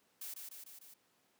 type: noise with echo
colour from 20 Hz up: blue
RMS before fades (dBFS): -45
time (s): 0.21-0.34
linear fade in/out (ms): 5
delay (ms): 150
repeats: 4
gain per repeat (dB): -3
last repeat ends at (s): 0.94
effects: pink hiss -73 dBFS RMS until 1.39 s + high-pass 200 Hz 12 dB/octave